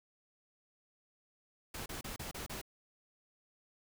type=noise bursts; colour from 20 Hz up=pink; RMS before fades=-43 dBFS; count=6; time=1.74-2.615 s; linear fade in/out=5 ms; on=120 ms; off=31 ms; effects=none